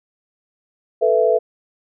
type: chord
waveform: sine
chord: A suspended second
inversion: none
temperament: equal with one note detuned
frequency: 440 / 493.9 / 663.5 Hz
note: A4 / B4 / E5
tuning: 0 / 0 / +11 cents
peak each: -17 dBFS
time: 1.01-1.39 s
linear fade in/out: 20 ms
effects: none